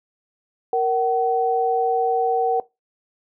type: tone pair together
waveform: sine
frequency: 466.5 / 756.8 Hz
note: A#4 / F#5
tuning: +1 / +39 cents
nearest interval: minor sixth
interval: 838 cents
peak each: -20 dBFS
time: 0.73-2.6 s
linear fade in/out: 2 ms
effects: noise-tail reverb RT60 0.2 s tail -19 dB re dry